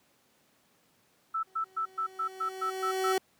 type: tone bursts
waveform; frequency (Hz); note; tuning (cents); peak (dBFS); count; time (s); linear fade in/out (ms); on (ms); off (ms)
sine; 1318.5; E6; 0; -28; 9; 1.34-3.128; 10; 92; 120
type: tone with exponential growth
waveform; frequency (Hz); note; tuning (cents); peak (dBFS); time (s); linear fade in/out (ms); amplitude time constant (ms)
30% pulse; 378; F#4; +37; -22; 1.47-3.18; 2; 370
effects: pink hiss -67 dBFS RMS until 3.39 s + high-pass 150 Hz 12 dB/octave